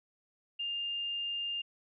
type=tone; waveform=sine; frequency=2807 Hz; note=F7; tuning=8 cents sharp; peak=-33 dBFS; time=0.59-1.62 s; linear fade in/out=10 ms; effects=none